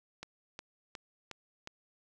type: click train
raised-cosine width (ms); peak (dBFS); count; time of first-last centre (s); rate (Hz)
0.2; -25; 5; 0.23-1.674; 2.77
effects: none